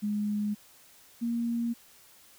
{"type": "tone pair in turn", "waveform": "sine", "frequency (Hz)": [208.2, 234.3], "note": ["G#3", "A#3"], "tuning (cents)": [5, 9], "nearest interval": "major second", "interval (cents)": 204, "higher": "second", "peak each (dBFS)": -27, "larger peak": "neither", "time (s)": [[0.02, 0.55], [1.21, 1.74]], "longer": "neither", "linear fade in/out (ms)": 20, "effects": ["white hiss -57 dBFS RMS until 2.38 s"]}